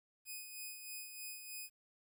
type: tone with tremolo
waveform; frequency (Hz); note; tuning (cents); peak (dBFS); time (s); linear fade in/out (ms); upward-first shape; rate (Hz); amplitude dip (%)
5% pulse; 2500; D#7; +8; -34; 0.25-1.7; 50; sine; 3.2; 50
effects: 12-bit